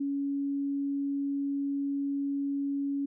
sine tone, 280 Hz, C#4, 18 cents sharp, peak -28 dBFS, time 0-3.06 s, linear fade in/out 10 ms, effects none

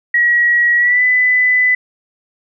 sine tone with pitch glide, 1912 to 2000 Hz, A#6 to B6, +43 to +21 cents, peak -9 dBFS, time 0.14-1.75 s, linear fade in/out 5 ms, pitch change +78 cents, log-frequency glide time 0.77-1.03 s, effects none

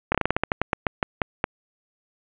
slowing click train, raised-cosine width 0.5 ms, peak -5 dBFS, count 15, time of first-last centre 0.12-1.441 s, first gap 26 ms, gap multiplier 1.18, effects resampled to 8000 Hz + 7-bit

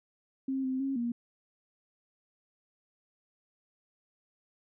sine tone with pitch steps, 266.9 / 260.4 / 271.4 / 237.3 Hz, C4 / C4 / C#4 / A#3, +35 / -8 / -36 / +31 cents, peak -29 dBFS, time 0.48-1.12 s, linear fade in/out 5 ms, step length 160 ms, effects none

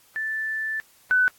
sine tone pair in turn, 1760 / 1499.6 Hz, A6 / F#6, 0 / +23 cents, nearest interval minor third, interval 277 cents, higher first, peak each -25 / -16 dBFS, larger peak second, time 0.16-0.8 / 1.11-1.28 s, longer first, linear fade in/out 0 ms, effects white hiss -57 dBFS RMS until 1.38 s + AAC 64 kbps

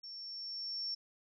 sine tone with level ramp, 5450 Hz, F8, 43 cents flat, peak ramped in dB -45 to -35 dBFS, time 0.03-0.95 s, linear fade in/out 10 ms, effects none

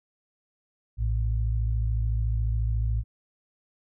sine tone pair together, 56.63 / 110.6 Hz, A#1 / A2, -49 / +9 cents, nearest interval octave, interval 1158 cents, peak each -24 / -28 dBFS, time 0.97-3.04 s, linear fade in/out 50 ms, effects none

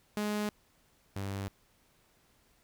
sawtooth tone pair in turn, 209.3 / 98.41 Hz, G#3 / G2, +14 / +7 cents, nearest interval octave + minor second, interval 1307 cents, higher first, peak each -27 / -31 dBFS, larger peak first, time 0.17-0.49 / 1.16-1.48 s, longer neither, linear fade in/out 0 ms, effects pink hiss -68 dBFS RMS until 2.63 s

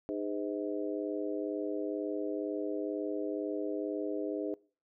harmonic tone with a mistuned harmonic, 102.1 Hz, G#2, 29 cents flat, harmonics 3 / 4 / 5 / 6, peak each -36 / -38 / -40 / -42 dBFS, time 0.09-4.54 s, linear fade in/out 0 ms, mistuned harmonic 6, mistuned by +67 cents, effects noise-tail reverb RT60 0.4 s tail -23 dB re dry

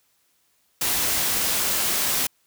white noise, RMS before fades -23 dBFS, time 0.81-2.27 s, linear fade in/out 5 ms, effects white hiss -66 dBFS RMS until 2.46 s

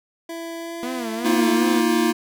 25% pulse tone with pitch glide, 333 to 337.6 Hz, E4 to E4, +18 to +41 cents, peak -26 dBFS, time 0.29-1.53 s, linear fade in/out 5 ms, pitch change +23 cents, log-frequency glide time 0.57-0.82 s
sawtooth tone with vibrato, 238.2 Hz, A#3, 38 cents sharp, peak -23 dBFS, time 0.83-1.8 s, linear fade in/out 0 ms, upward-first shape sine, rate 2.6 Hz, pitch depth 140 cents each way
square chord, Bb suspended fourth, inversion none, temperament equal with one note detuned, 233.1 / 317.5 / 349.2 Hz, Bb3 / Eb4 / F4, 0 / +35 / 0 cents, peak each -22 dBFS, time 1.24-2.13 s, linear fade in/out 20 ms
effects none

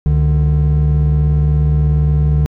triangle tone pair together, 70.3 / 148.96 Hz, C#2 / D3, +25 / +25 cents, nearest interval octave + minor second, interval 1300 cents, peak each -10 dBFS, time 0.06-2.46 s, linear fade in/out 0 ms, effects tanh soft clip ceiling -3 dBFS

